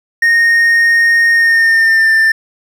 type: tone with pitch glide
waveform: triangle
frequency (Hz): 1852 to 1785.8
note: A#6 to A6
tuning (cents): -12 to +25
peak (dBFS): -5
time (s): 0.22-2.32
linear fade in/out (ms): 5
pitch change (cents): -63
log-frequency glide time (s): 1.32-2.12
effects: none